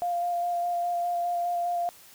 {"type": "tone with vibrato", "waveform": "sine", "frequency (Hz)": 698.5, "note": "F5", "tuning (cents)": 0, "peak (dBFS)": -25, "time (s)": [0.02, 1.89], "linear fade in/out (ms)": 0, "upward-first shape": "square", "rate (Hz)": 4.9, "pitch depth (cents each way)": 11, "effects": ["white hiss -52 dBFS RMS until 2.14 s"]}